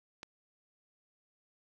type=click; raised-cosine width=0.2 ms; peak=-26 dBFS; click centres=0.231 s; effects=none